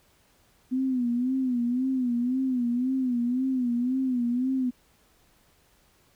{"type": "tone with vibrato", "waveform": "sine", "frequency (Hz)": 250.9, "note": "B3", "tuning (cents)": 28, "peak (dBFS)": -23, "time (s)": [0.71, 4.71], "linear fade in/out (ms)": 20, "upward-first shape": "sine", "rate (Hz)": 1.9, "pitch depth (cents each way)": 94, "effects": ["pink hiss -63 dBFS RMS until 6.15 s"]}